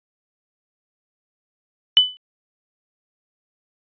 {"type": "tone with exponential decay", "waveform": "sine", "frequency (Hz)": 3000, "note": "F#7", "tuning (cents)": 23, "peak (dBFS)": -5, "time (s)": [1.97, 2.17], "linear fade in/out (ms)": 0, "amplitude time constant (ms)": 43, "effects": ["resampled to 11025 Hz"]}